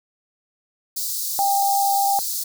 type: high-pass noise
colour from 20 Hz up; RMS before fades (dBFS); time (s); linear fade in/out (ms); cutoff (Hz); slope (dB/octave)
white; -26; 0.96-2.44; 10; 4100; 48
type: tone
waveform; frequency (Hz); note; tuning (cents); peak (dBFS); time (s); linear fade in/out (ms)
sine; 795; G5; +24; -17; 1.39-2.19; 0
effects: none